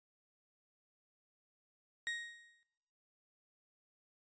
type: tone with exponential decay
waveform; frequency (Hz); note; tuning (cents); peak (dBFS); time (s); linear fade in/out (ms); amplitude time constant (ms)
35% pulse; 1875; A#6; +10; -33; 2.07-2.63; 0; 120
effects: noise-tail reverb RT60 1.0 s tail -21 dB re dry + resampled to 16000 Hz